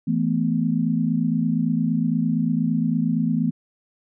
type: chord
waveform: sine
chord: E suspended fourth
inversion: none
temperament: equal with one note detuned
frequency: 164.81 / 220 / 248.7 Hz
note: E3 / A3 / B3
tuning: 0 / 0 / +12 cents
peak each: -23 dBFS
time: 0.07-3.51 s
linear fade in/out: 10 ms
effects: none